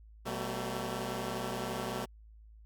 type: tone cluster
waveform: 10% pulse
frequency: 124 / 191.8 / 222.8 Hz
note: B2 / G3 / A3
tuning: +7 / -37 / +22 cents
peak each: -31 dBFS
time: 0.25-2.06 s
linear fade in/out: 20 ms
effects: added 54 Hz sine -52 dBFS peak until 2.65 s